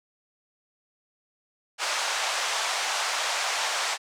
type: band-pass noise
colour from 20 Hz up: pink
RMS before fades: -28 dBFS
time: 1.78-3.98 s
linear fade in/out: 50 ms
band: 690 to 7800 Hz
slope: 24 dB/octave
effects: none